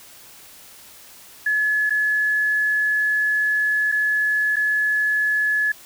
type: tone with dropouts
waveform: sine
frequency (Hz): 1707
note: G#6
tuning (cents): +47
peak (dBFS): -17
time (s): 1.46-5.72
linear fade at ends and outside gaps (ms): 5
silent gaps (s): 1.896-1.905 / 3.917-3.922 / 4.559-4.566
effects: white hiss -45 dBFS RMS until 5.85 s